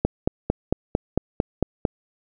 click train, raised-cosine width 2 ms, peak -5 dBFS, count 9, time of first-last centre 0.05-1.852 s, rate 4.44 Hz, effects none

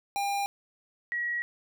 square / sine tone pair in turn, 802 / 1913 Hz, G5 / A#6, +39 / +44 cents, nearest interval octave + minor third, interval 1505 cents, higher second, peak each -28 dBFS, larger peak neither, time 0.16-0.46 / 1.12-1.42 s, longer neither, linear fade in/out 0 ms, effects none

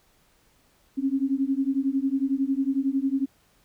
sine beating tone pair, 265.7 / 276.7 Hz, C4 / C#4, +27 / -3 cents, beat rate 11 Hz, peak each -25 dBFS, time 0.97-3.26 s, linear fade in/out 20 ms, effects pink hiss -63 dBFS RMS until 3.64 s

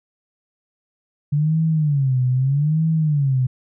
sine tone with vibrato, 142.8 Hz, D3, 48 cents flat, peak -15 dBFS, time 1.32-3.47 s, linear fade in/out 10 ms, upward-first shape sine, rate 0.8 Hz, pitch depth 210 cents each way, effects none

